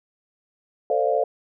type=chord; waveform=sine; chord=D minor seventh; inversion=second; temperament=equal with one note detuned; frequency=447.7 / 523.3 / 587.3 / 698.5 Hz; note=A4 / C5 / D5 / F5; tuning=+30 / 0 / 0 / 0 cents; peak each=-24 dBFS; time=0.9-1.24 s; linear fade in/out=2 ms; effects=none